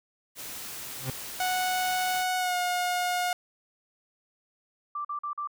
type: noise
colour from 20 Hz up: white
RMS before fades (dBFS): -39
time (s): 0.35-2.25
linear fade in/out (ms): 50
type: tone with exponential growth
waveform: 40% pulse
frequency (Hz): 130.81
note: C3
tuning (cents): 0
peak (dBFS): -26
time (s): 0.95-1.1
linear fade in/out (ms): 2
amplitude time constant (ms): 32
type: tone with pitch glide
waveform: sawtooth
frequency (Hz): 737 to 717.7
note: F#5 to F5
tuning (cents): -7 to +47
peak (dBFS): -22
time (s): 1.4-3.33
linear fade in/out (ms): 2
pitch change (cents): -46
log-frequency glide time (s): 2.38-2.56
type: tone bursts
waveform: sine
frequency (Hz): 1174.7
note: D6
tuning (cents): 0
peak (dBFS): -30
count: 4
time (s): 4.95-5.474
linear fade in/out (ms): 5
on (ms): 98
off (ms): 44
effects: none